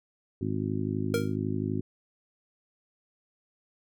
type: harmonic tone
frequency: 52 Hz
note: G#1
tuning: 3 cents sharp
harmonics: 2 / 3 / 4 / 5 / 6 / 7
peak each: -33 / -35 / -35 / -33 / -38 / -36 dBFS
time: 0.41-1.81 s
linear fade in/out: 5 ms
type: tone with exponential decay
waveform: square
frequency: 466.2 Hz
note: A#4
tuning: in tune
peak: -23 dBFS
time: 1.14-1.36 s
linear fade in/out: 2 ms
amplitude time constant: 46 ms
effects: none